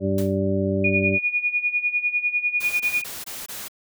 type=harmonic tone; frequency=97.1 Hz; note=G2; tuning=16 cents flat; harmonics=1 / 2 / 3 / 4 / 6; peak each=-26 / -24 / -28 / -26 / -27 dBFS; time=0-1.19 s; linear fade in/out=50 ms
type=noise with exponential decay; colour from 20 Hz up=white; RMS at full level=-33 dBFS; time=0.18-0.39 s; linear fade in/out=2 ms; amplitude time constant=44 ms
type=tone with tremolo; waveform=sine; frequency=2450 Hz; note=D#7; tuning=27 cents flat; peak=-17 dBFS; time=0.84-3.04 s; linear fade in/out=5 ms; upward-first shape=sine; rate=10 Hz; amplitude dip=80%
type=noise bursts; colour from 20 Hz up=white; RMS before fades=-34 dBFS; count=5; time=2.6-3.684 s; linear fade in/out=10 ms; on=200 ms; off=21 ms
effects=none